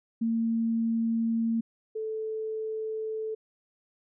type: tone pair in turn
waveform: sine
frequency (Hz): 227.9 / 438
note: A#3 / A4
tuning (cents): -39 / -8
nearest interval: major seventh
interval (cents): 1131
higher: second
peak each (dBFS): -24 / -30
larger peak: first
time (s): 0.21-1.61 / 1.95-3.35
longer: neither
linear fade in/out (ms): 10
effects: none